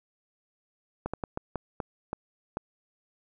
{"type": "slowing click train", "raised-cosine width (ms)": 1, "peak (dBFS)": -17, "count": 8, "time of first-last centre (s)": [1.06, 2.571], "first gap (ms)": 76, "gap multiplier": 1.34, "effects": []}